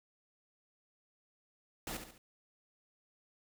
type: noise with echo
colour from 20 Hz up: pink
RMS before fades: -41 dBFS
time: 1.87-1.97 s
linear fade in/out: 2 ms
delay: 70 ms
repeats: 3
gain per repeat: -7 dB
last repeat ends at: 2.18 s
effects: none